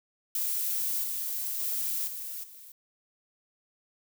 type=noise with level steps; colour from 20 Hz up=violet; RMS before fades=-30 / -33 / -31 / -38 / -49 dBFS; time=0.35-2.72 s; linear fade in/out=2 ms; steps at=1.03 / 1.59 / 2.07 / 2.43 s; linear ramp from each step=10 ms; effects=none